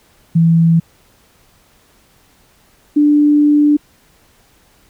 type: tone pair in turn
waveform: sine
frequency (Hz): 165.5 / 294.9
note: E3 / D4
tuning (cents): +7 / +7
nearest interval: minor seventh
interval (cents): 1000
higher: second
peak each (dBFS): -7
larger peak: neither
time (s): 0.35-0.8 / 2.96-3.77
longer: second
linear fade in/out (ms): 10
effects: pink hiss -52 dBFS RMS until 4.89 s